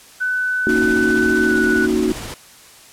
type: tone with pitch glide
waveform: sine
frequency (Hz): 1500 to 1478.5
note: F#6 to F#6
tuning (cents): +23 to -2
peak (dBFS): -17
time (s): 0.2-1.87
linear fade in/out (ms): 20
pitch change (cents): -25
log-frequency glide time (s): 1.46-1.54
type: chord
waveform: sine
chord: D# minor seventh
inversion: second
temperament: equal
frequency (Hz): 233.1 / 277.2 / 311.1 / 370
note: A#3 / C#4 / D#4 / F#4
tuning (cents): 0 / 0 / 0 / 0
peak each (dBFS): -20 / -24 / -20 / -19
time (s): 0.67-2.12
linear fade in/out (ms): 0
type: noise with tremolo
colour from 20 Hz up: pink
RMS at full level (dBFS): -29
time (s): 0.69-2.34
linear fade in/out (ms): 0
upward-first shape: triangle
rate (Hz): 15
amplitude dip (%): 30
effects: white hiss -44 dBFS RMS until 2.92 s + low-pass 11000 Hz 12 dB/octave